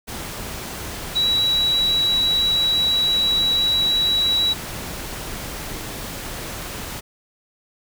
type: tone in noise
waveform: sine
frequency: 3902 Hz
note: B7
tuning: 22 cents flat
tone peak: -16 dBFS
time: 1.15-4.54 s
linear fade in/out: 20 ms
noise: pink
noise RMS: -31 dBFS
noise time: 0.07-7.01 s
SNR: +12 dB
effects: none